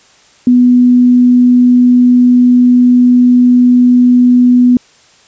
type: tone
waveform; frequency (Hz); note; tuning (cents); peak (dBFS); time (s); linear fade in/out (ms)
sine; 246.9; B3; 0; -3; 0.47-4.77; 2
effects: white hiss -45 dBFS RMS until 5.27 s + resampled to 16000 Hz